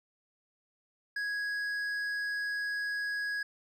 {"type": "tone with hard clipping", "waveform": "sine", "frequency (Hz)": 1661.2, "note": "G#6", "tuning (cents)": 0, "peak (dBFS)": -33, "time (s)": [1.16, 3.43], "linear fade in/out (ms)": 5, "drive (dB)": 6, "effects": []}